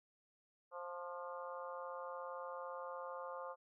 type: harmonic tone with a mistuned harmonic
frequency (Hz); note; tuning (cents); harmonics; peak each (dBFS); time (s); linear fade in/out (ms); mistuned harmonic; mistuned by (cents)
176.2; F3; +16; 3 / 4 / 5 / 6 / 7 / 8; -47 / -55 / -52 / -51 / -51 / -59; 0.71-3.56; 50; 7; -32
effects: none